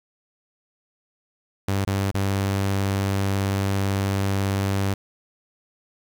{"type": "tone with dropouts", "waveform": "sawtooth", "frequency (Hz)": 98.1, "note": "G2", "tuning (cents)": 2, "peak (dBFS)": -17, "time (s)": [1.68, 4.94], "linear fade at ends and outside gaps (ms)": 5, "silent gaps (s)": [[1.849, 1.872], [2.114, 2.144]], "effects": ["9-bit"]}